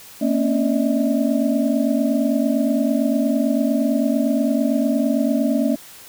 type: tone cluster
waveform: sine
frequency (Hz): 229.9 / 258.7 / 278.7 / 594 / 641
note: A#3 / C4 / C#4 / D5 / E5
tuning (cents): -24 / -19 / +9 / +20 / -49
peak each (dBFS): -20 / -25 / -20 / -27 / -26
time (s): 0.21-5.76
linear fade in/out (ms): 10
effects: white hiss -42 dBFS RMS until 6.08 s